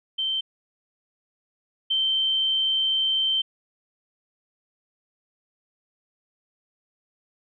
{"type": "tone pair in turn", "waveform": "sine", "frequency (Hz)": [3114, 3114], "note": ["G7", "G7"], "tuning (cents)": [-12, -12], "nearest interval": "unison", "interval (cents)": 0, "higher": "neither", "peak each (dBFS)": [-23, -20], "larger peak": "second", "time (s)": [[0.18, 0.41], [1.9, 3.42]], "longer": "second", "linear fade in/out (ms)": 10, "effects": []}